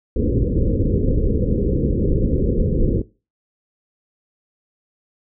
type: low-pass noise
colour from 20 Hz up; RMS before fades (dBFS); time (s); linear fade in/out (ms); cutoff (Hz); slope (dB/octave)
pink; -18; 0.16-3.02; 5; 520; 96
effects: noise-tail reverb RT60 0.3 s tail -19 dB re dry